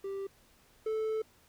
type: tone pair in turn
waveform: triangle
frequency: 392 / 437.9 Hz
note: G4 / A4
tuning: 0 / -8 cents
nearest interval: major second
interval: 192 cents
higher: second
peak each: -33 / -28 dBFS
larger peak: second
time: 0.04-0.27 / 0.86-1.22 s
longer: second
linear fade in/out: 5 ms
effects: pink hiss -64 dBFS RMS until 1.48 s